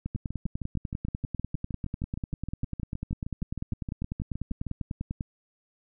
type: two click trains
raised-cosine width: 5 ms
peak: -19 / -21 dBFS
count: 53 / 30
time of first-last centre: 0.06-5.209 / 0.15-4.667 s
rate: 10.1 / 6.42 Hz
effects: none